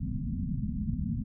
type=low-pass noise; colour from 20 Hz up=white; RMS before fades=-32 dBFS; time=0-1.24 s; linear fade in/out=20 ms; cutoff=250 Hz; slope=96 dB/octave; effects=none